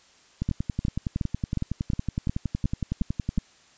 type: two click trains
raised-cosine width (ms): 5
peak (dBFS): -14 / -13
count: 33 / 9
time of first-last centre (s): 0.42-3.383 / 0.49-3.378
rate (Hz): 10.8 / 2.77
effects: white hiss -57 dBFS RMS until 3.77 s + resampled to 16000 Hz